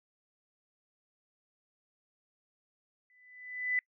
sine tone with exponential growth, 1997 Hz, B6, 19 cents sharp, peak -25 dBFS, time 3.1-3.79 s, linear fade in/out 1 ms, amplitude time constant 150 ms, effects noise-tail reverb RT60 0.1 s tail -26 dB re dry

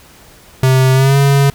square tone with pitch glide, 130.81 to 139.39 Hz, C3 to C#3, 0 to +10 cents, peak -8 dBFS, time 0.63-1.5 s, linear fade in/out 2 ms, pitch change +110 cents, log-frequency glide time 0.93-1.17 s, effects pink hiss -42 dBFS RMS until 1.54 s

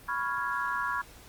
sine chord, C# dominant seventh, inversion third, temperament equal, 987.8 / 1108.7 / 1396.9 / 1661.2 Hz, B5 / C#6 / E#6 / G#6, 0 / 0 / 0 / 0 cents, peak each -34 dBFS, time 0.08-1.02 s, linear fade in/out 10 ms, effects pink hiss -52 dBFS RMS until 1.28 s + Opus 32 kbps

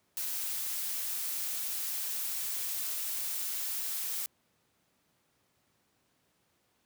blue noise, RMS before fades -35 dBFS, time 0.17-4.26 s, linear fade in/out 0 ms, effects pink hiss -73 dBFS RMS until 6.85 s + high-pass 100 Hz 12 dB/octave

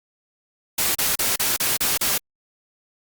white noise bursts, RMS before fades -21 dBFS, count 7, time 0.78-2.18 s, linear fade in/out 5 ms, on 170 ms, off 35 ms, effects Opus 48 kbps

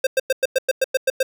square tone bursts, 526 Hz, C5, 9 cents sharp, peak -15 dBFS, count 10, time 0.04-1.23 s, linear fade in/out 5 ms, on 29 ms, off 100 ms, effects none

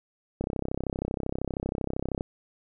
click train, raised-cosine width 2 ms, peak -16 dBFS, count 60, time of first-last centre 0.41-2.209 s, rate 32.8 Hz, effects none

